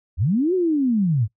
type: linear two-way sweep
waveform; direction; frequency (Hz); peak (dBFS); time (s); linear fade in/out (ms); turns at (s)
sine; up then down; 65.41 to 380.2 to 95.2; -16; 0.17-1.28; 50; 0.54
effects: noise-tail reverb RT60 0.1 s tail -19 dB re dry